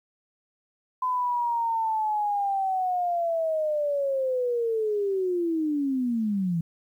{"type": "linear sweep", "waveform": "sine", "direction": "down", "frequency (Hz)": [1019, 161.4], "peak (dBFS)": -23, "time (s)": [1.02, 6.61], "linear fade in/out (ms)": 5, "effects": ["10-bit"]}